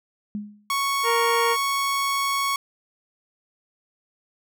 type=tone with exponential decay; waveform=sine; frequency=207.7 Hz; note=G#3; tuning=in tune; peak=-24 dBFS; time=0.35-0.7 s; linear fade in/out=0 ms; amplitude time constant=74 ms
type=tone; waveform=sawtooth; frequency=1108.7 Hz; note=C#6; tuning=in tune; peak=-18 dBFS; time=0.7-2.56 s; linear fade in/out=2 ms
type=harmonic tone; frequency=466.2 Hz; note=A#4; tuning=in tune; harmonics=1 / 2 / 3 / 4 / 5 / 6 / 7; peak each=-23 / -25 / -32 / -31 / -36 / -38 / -38 dBFS; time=1.03-1.57 s; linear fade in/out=50 ms
effects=none